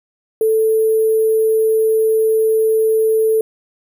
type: tone with sample-and-hold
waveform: sine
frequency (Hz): 440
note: A4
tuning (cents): 0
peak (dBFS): -11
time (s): 0.41-3.41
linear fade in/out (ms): 2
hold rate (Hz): 11025
effects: none